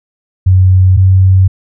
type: tone pair in turn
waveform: sine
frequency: 93.1 / 94.35 Hz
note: F#2 / F#2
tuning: +11 / +34 cents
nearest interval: unison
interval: 23 cents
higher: second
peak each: -3 dBFS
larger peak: neither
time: 0.46-0.97 / 0.97-1.48 s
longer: neither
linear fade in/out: 10 ms
effects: none